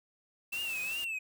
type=tone with vibrato; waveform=triangle; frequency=2656 Hz; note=E7; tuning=12 cents sharp; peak=-32 dBFS; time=0.52-1.19 s; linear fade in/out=10 ms; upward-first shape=triangle; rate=2.6 Hz; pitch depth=120 cents each way
type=noise; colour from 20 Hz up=white; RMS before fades=-45 dBFS; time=0.52-1.05 s; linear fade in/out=10 ms
effects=none